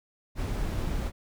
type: noise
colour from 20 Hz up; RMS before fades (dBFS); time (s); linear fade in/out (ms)
brown; -30; 0.35-1.12; 50
effects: none